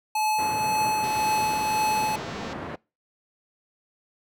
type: tone with tremolo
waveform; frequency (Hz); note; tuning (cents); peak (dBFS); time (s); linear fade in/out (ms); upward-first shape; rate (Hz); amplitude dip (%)
square; 860; A5; -40; -22; 0.15-2.16; 5; triangle; 1.9; 35
type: band-pass noise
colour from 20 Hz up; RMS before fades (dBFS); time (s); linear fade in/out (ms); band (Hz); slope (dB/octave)
pink; -35; 0.38-2.76; 10; 130 to 1500; 12
type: click train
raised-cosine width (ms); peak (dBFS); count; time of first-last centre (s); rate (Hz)
0.2; -24; 336; 1.04-2.529; 225
effects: noise-tail reverb RT60 0.3 s tail -25 dB re dry